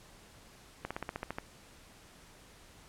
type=slowing click train; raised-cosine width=0.5 ms; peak=-21 dBFS; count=9; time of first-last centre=0.85-1.385 s; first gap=56 ms; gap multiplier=1.05; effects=pink hiss -57 dBFS RMS until 2.88 s + low-pass 11000 Hz 12 dB/octave